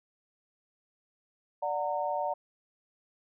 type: chord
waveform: sine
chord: D augmented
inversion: none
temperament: just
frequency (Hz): 587.3 / 734.2 / 917.7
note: D5 / F#5 / A#5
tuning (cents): 0 / -14 / -27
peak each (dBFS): -33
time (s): 1.62-2.34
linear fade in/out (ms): 10
effects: none